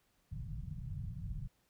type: low-pass noise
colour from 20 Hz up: white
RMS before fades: -42 dBFS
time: 0.31-1.48 s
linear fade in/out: 20 ms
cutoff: 160 Hz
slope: 48 dB/octave
effects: pink hiss -75 dBFS RMS until 1.69 s